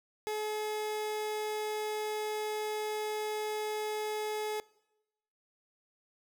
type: tone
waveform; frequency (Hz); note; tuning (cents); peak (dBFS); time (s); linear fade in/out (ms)
30% pulse; 426.5; G#4; +46; -30; 0.27-4.6; 0
effects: noise-tail reverb RT60 0.9 s tail -22 dB re dry